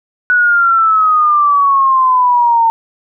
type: exponential sweep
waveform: sine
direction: down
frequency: 1480 to 905 Hz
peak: -7 dBFS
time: 0.3-2.7 s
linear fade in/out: 0 ms
effects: none